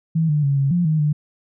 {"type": "tone with pitch steps", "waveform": "sine", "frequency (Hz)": [161.8, 149.2, 139.8, 137.8, 175.1, 156.1, 149.3], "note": ["E3", "D3", "C#3", "C#3", "F3", "D#3", "D3"], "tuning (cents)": [-32, 28, 15, -10, 5, 6, 29], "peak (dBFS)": -15, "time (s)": [0.15, 1.13], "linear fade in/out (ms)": 10, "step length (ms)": 140, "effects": []}